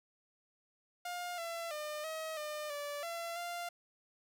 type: tone with pitch steps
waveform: sawtooth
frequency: 708 / 673 / 603 / 636 / 603 / 580 / 677 / 695 Hz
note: F5 / E5 / D5 / D#5 / D5 / D5 / E5 / F5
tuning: +23 / +36 / +46 / +38 / +46 / -22 / +46 / -9 cents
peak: -35 dBFS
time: 1.05-3.69 s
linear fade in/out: 5 ms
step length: 330 ms
effects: none